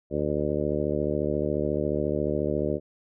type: harmonic tone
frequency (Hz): 74.2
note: D2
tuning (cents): +18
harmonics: 1 / 2 / 3 / 4 / 5 / 6 / 7 / 8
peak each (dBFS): -35 / -33 / -33 / -32 / -30 / -32 / -33 / -32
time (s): 0.1-2.8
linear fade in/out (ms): 50
effects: none